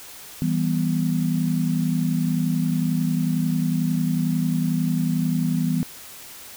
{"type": "chord", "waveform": "sine", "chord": "E minor", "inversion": "none", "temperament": "equal", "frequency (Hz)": [164.81, 196, 246.9], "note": ["E3", "G3", "B3"], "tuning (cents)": [0, 0, 0], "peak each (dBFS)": [-22, -26, -24], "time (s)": [0.42, 5.83], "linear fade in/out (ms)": 0, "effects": ["white hiss -41 dBFS RMS until 6.56 s"]}